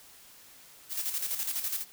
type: noise with tremolo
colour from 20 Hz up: blue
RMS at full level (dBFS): -31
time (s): 0.89-1.85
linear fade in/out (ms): 50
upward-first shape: square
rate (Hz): 12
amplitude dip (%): 55
effects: white hiss -54 dBFS RMS until 1.92 s